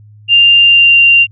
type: tone with pitch glide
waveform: sine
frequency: 2794 to 2775 Hz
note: F7 to F7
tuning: 0 to -12 cents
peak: -3 dBFS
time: 0.28-1.27 s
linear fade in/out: 50 ms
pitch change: -12 cents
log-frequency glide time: 0.61-0.98 s
effects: added 105 Hz sine -36 dBFS peak until 1.31 s